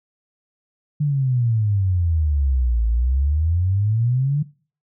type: exponential two-way sweep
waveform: sine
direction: down then up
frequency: 151 to 55 to 151 Hz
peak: -16 dBFS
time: 1-4.43 s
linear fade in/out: 10 ms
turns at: 2.86 s
effects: noise-tail reverb RT60 0.4 s tail -20 dB re dry